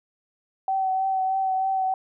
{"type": "tone with vibrato", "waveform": "sine", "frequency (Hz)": 763, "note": "G5", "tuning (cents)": -47, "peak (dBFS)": -21, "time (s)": [0.68, 1.94], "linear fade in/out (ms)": 2, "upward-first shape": "triangle", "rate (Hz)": 3.2, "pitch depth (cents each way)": 23, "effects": []}